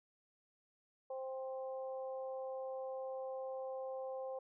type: harmonic tone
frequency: 262.6 Hz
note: C4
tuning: 6 cents sharp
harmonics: 2 / 3 / 4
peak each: -41 / -49 / -56 dBFS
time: 1.1-4.39 s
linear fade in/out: 5 ms
effects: none